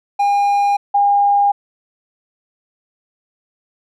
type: tone pair in turn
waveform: triangle / sine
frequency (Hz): 809 / 809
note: G#5 / G#5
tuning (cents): -46 / -46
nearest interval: unison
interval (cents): 0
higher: neither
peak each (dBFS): -10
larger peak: neither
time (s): 0.19-0.77 / 0.94-1.52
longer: neither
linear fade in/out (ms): 10
effects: none